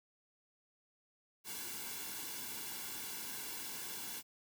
white noise with comb filter, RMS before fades -44 dBFS, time 1.44-4.23 s, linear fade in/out 50 ms, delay 1.6 ms, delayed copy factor -0.7, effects none

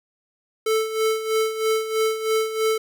square tone with tremolo, 440 Hz, A4, in tune, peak -18 dBFS, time 0.66-2.78 s, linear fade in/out 5 ms, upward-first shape sine, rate 3.1 Hz, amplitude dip 70%, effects none

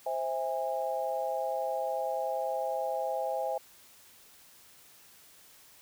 sine chord, C augmented, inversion none, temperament just, 523.3 / 654.1 / 817.6 Hz, C5 / E5 / G#5, 0 / -14 / -27 cents, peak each -34 dBFS, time 0.06-3.58 s, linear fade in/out 5 ms, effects white hiss -57 dBFS RMS until 5.81 s

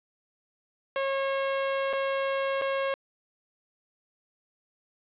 sawtooth tone with dropouts, 544 Hz, C#5, 33 cents flat, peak -22 dBFS, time 0.96-2.94 s, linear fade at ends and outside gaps 1 ms, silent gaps 1.93-1.934 / 2.614-2.619 s, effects resampled to 8000 Hz + 9-bit

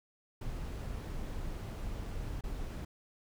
brown noise with dropouts, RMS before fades -39 dBFS, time 0.41-2.85 s, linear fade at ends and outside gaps 5 ms, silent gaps 2.41-2.437 s, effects none

